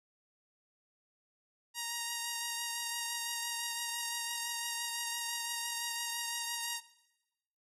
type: tone with vibrato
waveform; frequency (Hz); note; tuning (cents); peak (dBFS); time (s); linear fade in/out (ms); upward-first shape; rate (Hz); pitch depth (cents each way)
5% pulse; 938; A#5; +11; -24; 1.74-6.81; 50; sine; 5.9; 15
effects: noise-tail reverb RT60 1.0 s tail -19 dB re dry + AAC 32 kbps